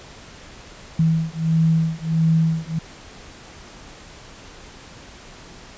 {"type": "beating tone pair", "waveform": "sine", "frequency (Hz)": [161.1, 162.6], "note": ["E3", "E3"], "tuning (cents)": [-39, -23], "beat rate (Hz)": 1.5, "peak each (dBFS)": -19, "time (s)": [0.99, 2.79], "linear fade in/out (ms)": 5, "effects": ["pink hiss -42 dBFS RMS until 5.77 s", "resampled to 16000 Hz"]}